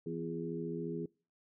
harmonic tone with a mistuned harmonic, 82.9 Hz, E2, 10 cents sharp, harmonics 2 / 3 / 4 / 5, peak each -41 / -43 / -42 / -41 dBFS, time 0.06-1.06 s, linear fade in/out 5 ms, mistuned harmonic 4, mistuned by +45 cents, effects noise-tail reverb RT60 0.4 s tail -25 dB re dry

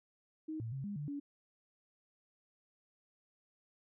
sine tone with pitch steps, 313.7 / 113.3 / 134.8 / 203.4 / 146.5 / 285.4 Hz, D#4 / A#2 / C#3 / G#3 / D3 / D4, +14 / -49 / -48 / -36 / -4 / -49 cents, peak -38 dBFS, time 0.48-1.2 s, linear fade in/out 10 ms, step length 120 ms, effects none

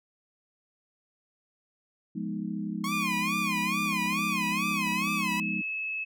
sine chord, F half-diminished seventh, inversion none, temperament equal with one note detuned, 174.61 / 207.7 / 244 / 311.1 Hz, F3 / Ab3 / Cb4 / Eb4, 0 / 0 / -21 / 0 cents, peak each -36 / -33 / -39 / -38 dBFS, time 2.15-5.62 s, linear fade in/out 10 ms
sawtooth tone with vibrato, 1074 Hz, C6, 45 cents sharp, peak -27 dBFS, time 2.84-5.4 s, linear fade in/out 2 ms, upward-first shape sine, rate 2.3 Hz, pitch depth 170 cents each way
sine tone with pitch glide, 2449 to 2593 Hz, D#7 to E7, -28 to -29 cents, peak -30 dBFS, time 2.91-6.05 s, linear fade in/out 20 ms, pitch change +99 cents, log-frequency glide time 4.01-5.48 s
clicks, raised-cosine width 1 ms, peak -35 dBFS, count 11, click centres 3.861 / 3.927 / 4.06 / 4.128 / 4.192 / 4.523 / 4.713 / 4.868 / 4.919 / 5.022 / 5.076 s
effects none

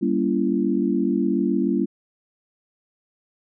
sine chord, G diminished seventh, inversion none, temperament just, 196 / 235.2 / 282.2 / 338.7 Hz, G3 / Bb3 / Db4 / Fb4, 0 / +16 / +31 / +47 cents, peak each -24 dBFS, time 0.01-1.86 s, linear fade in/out 20 ms, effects none

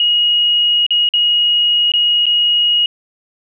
sine tone with dropouts, 2887 Hz, F#7, 43 cents flat, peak -10 dBFS, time 0-2.86 s, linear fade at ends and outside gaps 2 ms, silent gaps 0.865-0.906 / 1.09-1.137 / 1.919-1.937 / 2.257-2.265 s, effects none

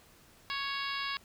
harmonic tone, 555 Hz, C#5, 2 cents sharp, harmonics 2 / 3 / 4 / 5 / 6 / 7 / 8 / 9, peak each -38 / -40 / -41 / -42 / -43 / -43 / -44 / -45 dBFS, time 0.5-1.17 s, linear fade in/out 0 ms, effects pink hiss -60 dBFS RMS until 1.24 s

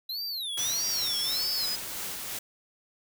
square tone with vibrato, 3951 Hz, B7, in tune, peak -32 dBFS, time 0.09-1.66 s, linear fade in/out 5 ms, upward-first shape sine, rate 1.6 Hz, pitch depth 300 cents each way
white noise with tremolo, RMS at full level -35 dBFS, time 0.57-2.39 s, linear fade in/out 5 ms, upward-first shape sine, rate 2.9 Hz, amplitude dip 25%
sine exponential sweep, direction down, 5920 to 4978 Hz, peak -29 dBFS, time 0.58-1.76 s, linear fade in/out 10 ms
effects none

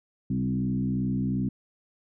sine tone with frequency modulation, 196 Hz, G3, in tune, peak -24 dBFS, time 0.3-1.49 s, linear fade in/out 5 ms, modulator 62.7 Hz, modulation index 1.3, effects none

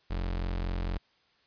35% pulse tone, 44.24 Hz, F1, 23 cents sharp, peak -28 dBFS, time 0.1-0.98 s, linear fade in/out 10 ms, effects white hiss -67 dBFS RMS until 1.46 s + resampled to 11025 Hz

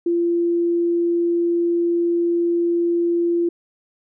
sine tone, 342.8 Hz, F4, 32 cents flat, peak -16 dBFS, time 0.06-3.49 s, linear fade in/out 5 ms, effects none

